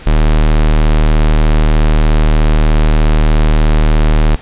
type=tone; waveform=square; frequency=38.39 Hz; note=D#1; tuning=22 cents flat; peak=-7 dBFS; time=0.06-4.36 s; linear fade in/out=10 ms; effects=pink hiss -34 dBFS RMS until 4.41 s + resampled to 8000 Hz